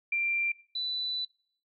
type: tone pair in turn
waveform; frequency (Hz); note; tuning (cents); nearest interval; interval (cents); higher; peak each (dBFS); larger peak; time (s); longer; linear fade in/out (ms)
sine; 2367 / 3981; D7 / B7; +13 / +13; major sixth; 900; second; -25 / -30; first; 0.12-0.52 / 0.75-1.25; second; 5
effects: noise-tail reverb RT60 0.6 s tail -22 dB re dry + MP3 96 kbps